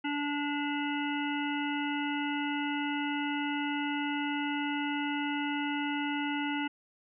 harmonic tone with a mistuned harmonic, 290 Hz, D4, 22 cents flat, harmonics 1 / 3 / 5 / 7 / 9 / 10, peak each -32 / -37 / -39 / -40 / -42 / -42 dBFS, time 0.04-6.68 s, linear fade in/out 10 ms, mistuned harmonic 9, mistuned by +22 cents, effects none

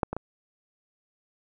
clicks, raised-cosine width 1 ms, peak -9 / -17 / -18 dBFS, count 3, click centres 0.032 / 0.13 / 0.166 s, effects none

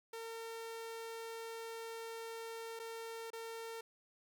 sawtooth tone with dropouts, 455.1 Hz, A#4, 42 cents flat, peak -40 dBFS, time 0.13-3.81 s, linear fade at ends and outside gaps 5 ms, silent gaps 2.793-2.797 / 3.304-3.331 s, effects none

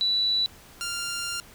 sine / 10% pulse tone pair in turn, 3951 / 1393.7 Hz, B7 / F6, 0 / -4 cents, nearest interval octave + tritone, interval 1804 cents, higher first, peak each -21 dBFS, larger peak neither, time 0.01-0.46 / 0.81-1.4 s, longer second, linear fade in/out 0 ms, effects pink hiss -50 dBFS RMS until 1.54 s

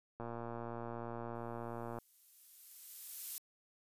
click train, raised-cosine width 1 ms, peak -30 dBFS, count 210, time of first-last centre 0.2-1.986 s, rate 117 Hz
violet noise with exponential growth, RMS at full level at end -39 dBFS, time 1.35-3.38 s, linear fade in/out 0 ms, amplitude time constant 440 ms
effects resampled to 32000 Hz

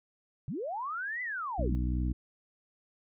sine linear two-way sweep, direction up then down, 110 to 2033 to 110 Hz, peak -33 dBFS, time 0.48-1.75 s, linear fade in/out 0 ms, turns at 1.22 s
harmonic tone, 61.74 Hz, B1, in tune, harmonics 1 / 2 / 3 / 4 / 5, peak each -29 / -36 / -39 / -39 / -40 dBFS, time 1.58-2.13 s, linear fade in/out 10 ms
effects none

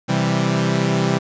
sawtooth chord, C major, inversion none, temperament equal, 130.81 / 164.81 / 196 Hz, C3 / E3 / G3, 0 / 0 / 0 cents, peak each -17 dBFS, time 0.08-1.19 s, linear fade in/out 20 ms, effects resampled to 16000 Hz + 8-bit

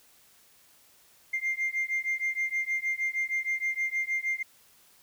sine beating tone pair, 2100 / 2106.4 Hz, C7 / C7, +6 / +11 cents, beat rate 6.4 Hz, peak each -29 / -29 dBFS, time 1.33-4.43 s, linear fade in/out 10 ms, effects tanh soft clip ceiling -23 dBFS + white hiss -60 dBFS RMS until 5.02 s

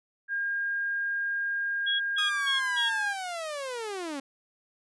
sine tone, 1615 Hz, G#6, 49 cents flat, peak -27 dBFS, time 0.28-3.15 s, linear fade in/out 50 ms
sine tone bursts, 3322 Hz, G#7, in tune, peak -26 dBFS, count 4, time 1.86-2.9 s, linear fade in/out 20 ms, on 140 ms, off 160 ms
sawtooth linear sweep, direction down, 1259 to 265.1 Hz, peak -29 dBFS, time 2.18-4.2 s, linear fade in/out 5 ms
effects resampled to 24000 Hz

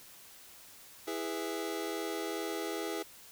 sawtooth chord, E major, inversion none, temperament just, 329.6 / 412 / 494.4 Hz, E4 / G#4 / B4, 0 / -14 / +2 cents, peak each -34 / -34 / -38 dBFS, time 1.07-3.03 s, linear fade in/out 10 ms, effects white hiss -54 dBFS RMS until 3.31 s

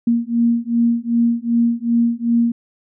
sine beating tone pair, 233.1 / 235.7 Hz, A#3 / A#3, 0 / +19 cents, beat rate 2.6 Hz, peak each -17 dBFS, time 0.07-2.52 s, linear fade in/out 5 ms, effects none

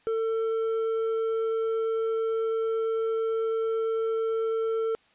sine tone with hard clipping, 448.5 Hz, A4, 33 cents sharp, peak -26 dBFS, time 0.07-4.95 s, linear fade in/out 0 ms, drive 5 dB, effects white hiss -62 dBFS RMS until 5.14 s + resampled to 8000 Hz

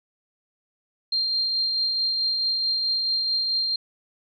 sine tone with tremolo, 4186 Hz, C8, in tune, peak -20 dBFS, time 1.12-3.76 s, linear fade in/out 5 ms, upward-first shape triangle, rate 4.6 Hz, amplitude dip 30%, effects none

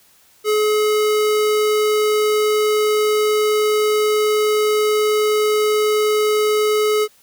square tone, 425.3 Hz, G#4, 41 cents sharp, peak -15 dBFS, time 0.44-7.08 s, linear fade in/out 50 ms, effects white hiss -53 dBFS RMS until 7.22 s

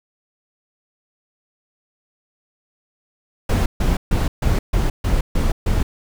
brown noise bursts, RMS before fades -17 dBFS, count 8, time 3.49-5.83 s, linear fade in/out 5 ms, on 170 ms, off 140 ms, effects none

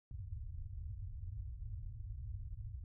white low-pass noise, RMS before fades -45 dBFS, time 0.11-2.84 s, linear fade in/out 2 ms, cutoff 110 Hz, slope 48 dB/octave, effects none

